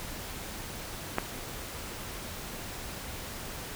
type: click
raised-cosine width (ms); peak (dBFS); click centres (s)
0.5; -11; 1.184
effects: pink hiss -40 dBFS RMS until 3.75 s